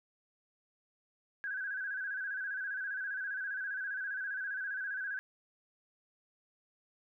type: tone with vibrato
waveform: sine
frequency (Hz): 1578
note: G6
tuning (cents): +11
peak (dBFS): -35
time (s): 1.44-5.19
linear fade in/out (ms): 0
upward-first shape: square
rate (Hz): 15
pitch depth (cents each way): 66
effects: none